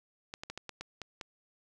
clicks, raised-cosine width 0.2 ms, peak -23 dBFS, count 8, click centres 0.339 / 0.435 / 0.5 / 0.576 / 0.693 / 0.81 / 1.017 / 1.212 s, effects none

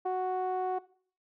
sawtooth tone with low-pass filter, 370 Hz, F#4, in tune, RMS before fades -31 dBFS, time 0.05-0.79 s, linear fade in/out 10 ms, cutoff 830 Hz, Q 3.4, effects noise-tail reverb RT60 0.5 s tail -19 dB re dry

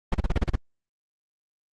brown noise bursts, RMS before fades -20 dBFS, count 8, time 0.12-0.557 s, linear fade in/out 5 ms, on 24 ms, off 35 ms, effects low-pass 5000 Hz 12 dB/octave + Opus 24 kbps

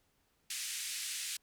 white band-pass noise, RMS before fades -40 dBFS, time 0.5-1.37 s, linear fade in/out 5 ms, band 1900 to 10000 Hz, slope 24 dB/octave, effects pink hiss -75 dBFS RMS until 1.42 s

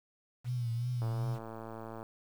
sine tone with vibrato, 120 Hz, B2, 49 cents flat, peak -31 dBFS, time 0.44-1.39 s, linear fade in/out 50 ms, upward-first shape triangle, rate 2.7 Hz, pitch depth 80 cents each way
click train, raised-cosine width 1 ms, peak -30 dBFS, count 114, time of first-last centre 1.02-2.029 s, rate 112 Hz
effects 9-bit

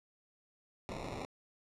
white noise with sample-and-hold, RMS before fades -42 dBFS, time 0.89-1.25 s, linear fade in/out 0 ms, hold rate 1575 Hz, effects low-pass 7000 Hz 12 dB/octave

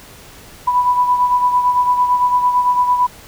sine beating tone pair, 987.8 / 996.7 Hz, B5 / B5, 0 / +16 cents, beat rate 8.9 Hz, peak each -12 / -20 dBFS, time 0.67-3.07 s, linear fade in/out 10 ms, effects pink hiss -40 dBFS RMS until 3.27 s

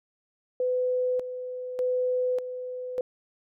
sine tone with tremolo, 503 Hz, B4, 32 cents sharp, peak -23 dBFS, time 0.6-3.01 s, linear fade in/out 2 ms, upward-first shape square, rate 0.84 Hz, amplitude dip 65%, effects none

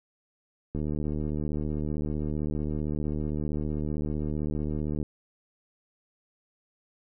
click train, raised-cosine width 3 ms, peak -19 dBFS, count 324, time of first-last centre 0.75-5.028 s, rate 75.5 Hz, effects none

